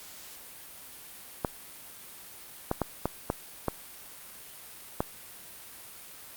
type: clicks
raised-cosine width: 1 ms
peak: -12 dBFS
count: 7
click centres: 1.448 / 2.714 / 2.817 / 3.056 / 3.301 / 3.683 / 5.005 s
effects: white hiss -47 dBFS RMS until 6.36 s + Opus 48 kbps